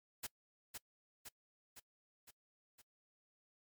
white noise with echo, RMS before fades -42 dBFS, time 0.23-0.27 s, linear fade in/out 10 ms, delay 510 ms, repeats 5, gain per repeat -4 dB, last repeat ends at 2.82 s, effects noise-tail reverb RT60 0.1 s tail -23 dB re dry + MP3 96 kbps

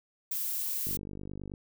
violet noise, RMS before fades -33 dBFS, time 0.31-0.97 s, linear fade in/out 5 ms
click train, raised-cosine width 3 ms, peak -28 dBFS, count 34, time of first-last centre 0.87-1.538 s, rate 49.4 Hz
effects none

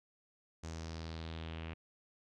sawtooth tone with low-pass filter sweep, 81.2 Hz, E2, 26 cents flat, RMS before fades -44 dBFS, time 0.63-1.74 s, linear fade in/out 10 ms, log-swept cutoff 6800 to 2600 Hz, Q 3, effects none

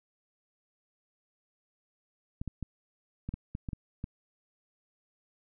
clicks, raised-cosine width 5 ms, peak -23 dBFS, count 9, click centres 2.415 / 2.477 / 2.627 / 3.29 / 3.34 / 3.551 / 3.688 / 3.732 / 4.041 s, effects none

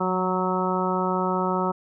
harmonic tone with a mistuned harmonic, 185 Hz, F#3, in tune, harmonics 1 / 2 / 3 / 4 / 5 / 6 / 7, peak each -27 / -28 / -31 / -32 / -28 / -33 / -29 dBFS, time 0-1.72 s, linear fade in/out 10 ms, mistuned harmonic 1, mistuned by -25 cents, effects none

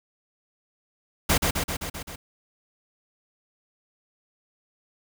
pink noise with echo, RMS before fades -20 dBFS, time 1.29-1.38 s, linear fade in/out 10 ms, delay 130 ms, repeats 6, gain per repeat -3 dB, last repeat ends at 2.16 s, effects none

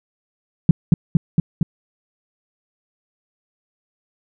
sine tone with echo, 164.2 Hz, E3, 6 cents flat, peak -4 dBFS, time 0.69-0.71 s, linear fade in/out 2 ms, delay 230 ms, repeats 4, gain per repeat -2 dB, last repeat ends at 1.63 s, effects none

